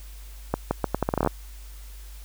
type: accelerating click train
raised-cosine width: 1 ms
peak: -8 dBFS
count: 13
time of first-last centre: 0.54-1.274 s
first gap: 170 ms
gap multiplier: 0.78
effects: added 50 Hz sine -39 dBFS peak until 2.24 s + white hiss -51 dBFS RMS until 2.24 s